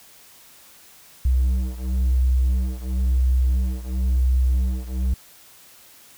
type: beating tone pair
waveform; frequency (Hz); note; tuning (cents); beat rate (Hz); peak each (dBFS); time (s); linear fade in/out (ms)
triangle; 63.2 / 64.17; B1 / C2; +41 / -33; 0.97; -16 / -18; 1.25-5.14; 5
effects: tanh soft clip ceiling -13 dBFS + white hiss -49 dBFS RMS until 6.17 s